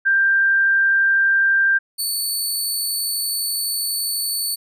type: tone pair in turn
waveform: sine / 10% pulse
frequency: 1583 / 4477 Hz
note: G6 / C#8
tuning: +17 / +16 cents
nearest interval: octave + tritone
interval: 1799 cents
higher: second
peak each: -13 dBFS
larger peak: neither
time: 0.05-1.79 / 1.98-4.56 s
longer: second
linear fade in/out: 20 ms
effects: resampled to 32000 Hz